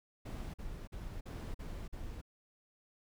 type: noise bursts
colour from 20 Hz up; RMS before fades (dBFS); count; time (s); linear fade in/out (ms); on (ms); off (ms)
brown; -43; 6; 0.25-2.215; 10; 290; 45
effects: none